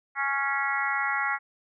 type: harmonic tone with a mistuned harmonic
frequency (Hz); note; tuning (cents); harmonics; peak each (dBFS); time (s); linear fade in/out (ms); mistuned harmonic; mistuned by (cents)
277.2; C#4; 0; 3 / 4 / 5 / 6 / 7 / 8; -32 / -33 / -30 / -34 / -30 / -34; 0.15-1.39; 50; 8; -31
effects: none